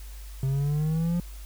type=exponential sweep; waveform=triangle; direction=up; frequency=131.9 to 176 Hz; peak=-21 dBFS; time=0.43-1.2 s; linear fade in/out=2 ms; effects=added 50 Hz sine -38 dBFS peak until 1.45 s + white hiss -51 dBFS RMS until 1.45 s